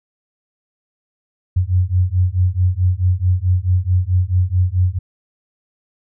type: beating tone pair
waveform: sine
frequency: 89 / 93.6 Hz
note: F2 / F#2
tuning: +33 / +20 cents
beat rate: 4.6 Hz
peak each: -16 dBFS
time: 1.56-4.99 s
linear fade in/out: 10 ms
effects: none